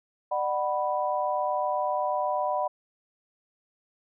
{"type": "tone cluster", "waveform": "sine", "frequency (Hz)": [599, 747, 986], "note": ["D5", "F#5", "B5"], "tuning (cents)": [34, 16, -3], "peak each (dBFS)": -29, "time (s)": [0.31, 2.68], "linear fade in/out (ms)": 10, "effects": []}